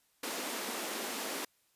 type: high-pass noise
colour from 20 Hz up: pink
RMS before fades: -38 dBFS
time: 0.23-1.45 s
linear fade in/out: 5 ms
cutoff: 220 Hz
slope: 48 dB/octave
effects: white hiss -72 dBFS RMS until 1.75 s + resampled to 32000 Hz